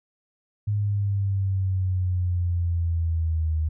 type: exponential sweep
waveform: sine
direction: down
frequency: 104.4 to 77.78 Hz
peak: -21 dBFS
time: 0.67-3.69 s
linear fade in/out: 10 ms
effects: none